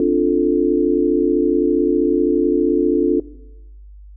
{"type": "chord", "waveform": "sine", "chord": "D minor seventh", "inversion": "third", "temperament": "equal", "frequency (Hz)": [261.6, 293.7, 349.2, 440], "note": ["C4", "D4", "F4", "A4"], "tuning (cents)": [0, 0, 0, 0], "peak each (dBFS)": [-22, -17, -17, -19], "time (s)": [0, 3.2], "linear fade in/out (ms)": 2, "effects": ["noise-tail reverb RT60 0.9 s tail -18 dB re dry", "added 50 Hz sine -37 dBFS peak until 4.16 s"]}